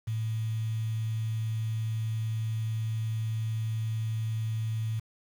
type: tone with quantisation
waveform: sine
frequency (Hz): 111.1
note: A2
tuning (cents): +17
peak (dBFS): -28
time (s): 0.07-5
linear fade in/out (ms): 10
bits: 8
effects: none